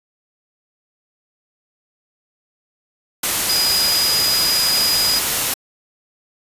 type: tone in noise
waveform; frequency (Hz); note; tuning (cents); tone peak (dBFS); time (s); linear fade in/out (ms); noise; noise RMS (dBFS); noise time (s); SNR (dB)
sine; 4936; D#8; -15; -16; 3.49-5.19; 5; white; -19; 3.23-5.54; 0
effects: resampled to 32000 Hz